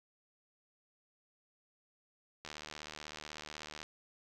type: click train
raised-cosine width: 0.2 ms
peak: -27 dBFS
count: 106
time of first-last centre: 2.45-3.83 s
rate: 76.1 Hz
effects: none